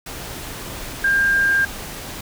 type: tone in noise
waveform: sine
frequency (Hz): 1600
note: G6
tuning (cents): +35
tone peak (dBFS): -14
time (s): 1.04-1.65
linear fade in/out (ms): 5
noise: pink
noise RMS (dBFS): -32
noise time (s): 0.06-2.21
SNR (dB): +15
effects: none